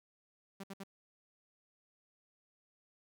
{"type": "tone bursts", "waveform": "sawtooth", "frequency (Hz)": 195.3, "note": "G3", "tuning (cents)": -6, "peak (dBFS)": -39, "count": 3, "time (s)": [0.6, 0.836], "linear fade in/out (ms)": 5, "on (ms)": 36, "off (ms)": 64, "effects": []}